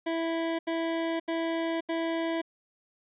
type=tone bursts; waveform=25% pulse; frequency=329.6 Hz; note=E4; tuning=in tune; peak=-24 dBFS; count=4; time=0.06-2.417 s; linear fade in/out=10 ms; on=530 ms; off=79 ms; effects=resampled to 8000 Hz